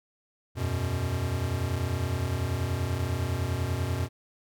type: chord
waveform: square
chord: E suspended second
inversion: none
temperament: equal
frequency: 82.41 / 92.5 / 123.47 Hz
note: E2 / F#2 / B2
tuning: 0 / 0 / 0 cents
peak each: -34 / -31 / -32 dBFS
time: 0.55-4.09 s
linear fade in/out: 50 ms
effects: none

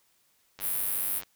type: click train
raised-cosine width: 0.2 ms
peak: -25 dBFS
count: 64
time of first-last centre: 0.59-1.234 s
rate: 97.9 Hz
type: high-pass noise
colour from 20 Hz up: pink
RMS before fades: -30 dBFS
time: 0.6-1.22 s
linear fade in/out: 50 ms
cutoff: 10000 Hz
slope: 48 dB/octave
effects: white hiss -68 dBFS RMS until 1.35 s

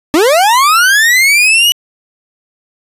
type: linear sweep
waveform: 40% pulse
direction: up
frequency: 284.6 to 2960 Hz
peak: -5 dBFS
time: 0.14-1.72 s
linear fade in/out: 0 ms
effects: resampled to 32000 Hz

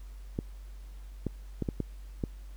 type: clicks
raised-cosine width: 3 ms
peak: -17 dBFS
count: 6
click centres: 0.389 / 1.267 / 1.623 / 1.688 / 1.803 / 2.238 s
effects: added 48 Hz sine -42 dBFS peak until 2.56 s + pink hiss -62 dBFS RMS until 2.56 s

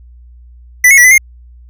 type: tone with pitch steps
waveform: square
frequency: 1987 / 2184 / 1950 / 2015 / 2126 Hz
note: B6 / C#7 / B6 / B6 / C7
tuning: +10 / -26 / -23 / +34 / +27 cents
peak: -3 dBFS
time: 0.84-1.18 s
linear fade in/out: 5 ms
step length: 68 ms
effects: added 60 Hz sine -35 dBFS peak until 1.69 s

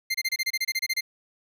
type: tone bursts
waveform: 25% pulse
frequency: 2093 Hz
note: C7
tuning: in tune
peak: -20 dBFS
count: 13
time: 0.1-1.009 s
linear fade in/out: 10 ms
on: 45 ms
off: 27 ms
effects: none

